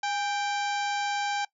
harmonic tone with a mistuned harmonic, 784 Hz, G5, in tune, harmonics 1 / 2 / 3 / 4 / 5 / 6 / 7 / 8 / 9, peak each -28 / -34 / -38 / -40 / -42 / -44 / -45 / -46 / -47 dBFS, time 0.03-1.45 s, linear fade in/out 5 ms, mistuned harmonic 1, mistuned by +72 cents, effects noise-tail reverb RT60 0.1 s tail -21 dB re dry

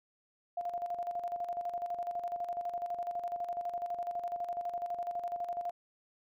sine tone with tremolo, 698.5 Hz, F5, in tune, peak -32 dBFS, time 0.57-5.71 s, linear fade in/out 5 ms, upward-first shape square, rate 12 Hz, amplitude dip 60%, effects none

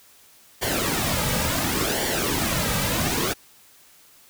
pink noise with flanger, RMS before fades -24 dBFS, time 0.61-3.34 s, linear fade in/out 20 ms, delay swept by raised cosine 0.77 to 2.87 ms, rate 0.7 Hz, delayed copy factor -0.65, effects white hiss -53 dBFS RMS until 4.29 s

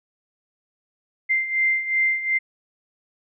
sine beating tone pair, 2087 / 2089.7 Hz, C7 / C7, -5 / -3 cents, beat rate 2.7 Hz, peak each -25 / -20 dBFS, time 1.29-2.39 s, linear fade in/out 20 ms, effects none

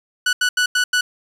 sawtooth tone bursts at uneven times, 1480 Hz, F#6, in tune, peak -11 dBFS, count 5, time 0.26-0.33 / 0.41-0.49 / 0.57-0.66 / 0.75-0.84 / 0.93-1.01 s, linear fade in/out 5 ms, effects low-pass 9000 Hz 12 dB/octave + 7-bit

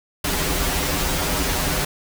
pink noise with comb filter, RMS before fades -22 dBFS, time 0.24-1.85 s, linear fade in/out 5 ms, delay 9 ms, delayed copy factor -1, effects none

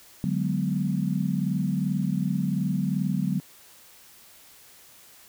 sine chord, G# half-diminished seventh, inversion second, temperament equal, 146.83 / 185 / 207.7 / 246.9 Hz, D3 / F#3 / G#3 / B3, 0 / 0 / 0 / 0 cents, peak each -29 / -26 / -30 / -32 dBFS, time 0.24-3.4 s, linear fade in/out 0 ms, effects white hiss -52 dBFS RMS until 5.28 s

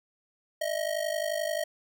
square ring-modulated tone, 631 Hz, D#5, 24 cents sharp, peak -26 dBFS, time 0.61-1.64 s, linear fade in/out 5 ms, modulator 25.7 Hz, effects none

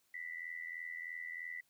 sine tone with amplitude modulation, 1979 Hz, B6, 3 cents sharp, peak -38 dBFS, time 0.14-1.61 s, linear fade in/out 5 ms, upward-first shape sine, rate 83.1 Hz, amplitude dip 80%, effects white hiss -75 dBFS RMS until 1.69 s

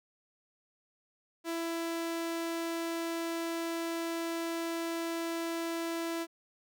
sawtooth tone, 333 Hz, E4, 18 cents sharp, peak -29 dBFS, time 1.44-6.27 s, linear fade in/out 50 ms, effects none

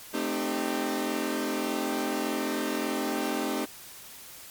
sawtooth chord, A half-diminished seventh, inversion none, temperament equal with one note detuned, 220 / 261.6 / 305.1 / 392 Hz, A3 / C4 / Eb4 / G4, 0 / 0 / -34 / 0 cents, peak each -31 / -29 / -28 / -30 dBFS, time 0.13-3.66 s, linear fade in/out 20 ms, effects white hiss -46 dBFS RMS until 4.5 s + MP3 96 kbps

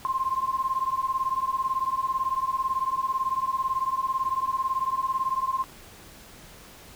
sine beating tone pair, 1046.5 / 1064.5 Hz, C6 / C6, 0 / +30 cents, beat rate 18 Hz, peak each -27 dBFS, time 0.05-5.64 s, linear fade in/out 0 ms, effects pink hiss -48 dBFS RMS until 6.95 s

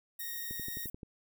15% pulse tone, 1864 Hz, A#6, 1 cent flat, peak -37 dBFS, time 0.19-0.87 s, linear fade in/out 20 ms
white high-pass noise, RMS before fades -41 dBFS, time 0.19-0.9 s, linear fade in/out 5 ms, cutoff 11000 Hz, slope 24 dB/octave
click train, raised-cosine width 3 ms, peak -31 dBFS, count 7, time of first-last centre 0.51-1.032 s, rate 11.5 Hz
effects none

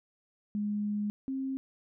sine tone pair in turn, 207.6 / 266.8 Hz, G#3 / C4, 0 / +34 cents, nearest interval major third, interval 434 cents, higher second, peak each -29 / -31 dBFS, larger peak first, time 0.55-1.1 / 1.28-1.57 s, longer first, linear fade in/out 0 ms, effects none

